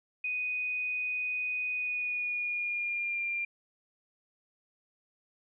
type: tone with pitch glide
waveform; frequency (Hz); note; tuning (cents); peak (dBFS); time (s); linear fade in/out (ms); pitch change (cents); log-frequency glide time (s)
sine; 2489 to 2388; D#7 to D7; 0 to +28; -30; 0.24-3.45; 5; -72; 1.73-3.24
effects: none